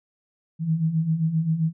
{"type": "beating tone pair", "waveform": "sine", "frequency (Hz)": [155.56, 163.16], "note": ["D#3", "E3"], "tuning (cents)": [0, -17], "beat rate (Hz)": 7.6, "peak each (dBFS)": [-27, -21], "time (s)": [0.59, 1.73], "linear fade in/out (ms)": 50, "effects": []}